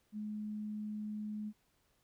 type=tone; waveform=sine; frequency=211.7 Hz; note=G#3; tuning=33 cents sharp; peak=-38 dBFS; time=0.12-1.53 s; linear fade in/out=50 ms; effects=pink hiss -75 dBFS RMS until 2.03 s